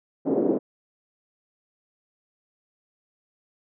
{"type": "band-pass noise", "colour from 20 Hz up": "white", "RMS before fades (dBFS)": -23, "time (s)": [0.25, 0.59], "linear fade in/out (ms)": 20, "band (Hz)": [240, 440], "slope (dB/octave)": 24, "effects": []}